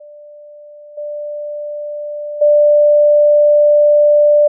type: tone with level steps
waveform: sine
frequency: 591 Hz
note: D5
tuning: 11 cents sharp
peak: -34 / -21 / -6 dBFS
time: 0-4.48 s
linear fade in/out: 10 ms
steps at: 0.97 / 2.41 s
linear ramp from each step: 10 ms
effects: none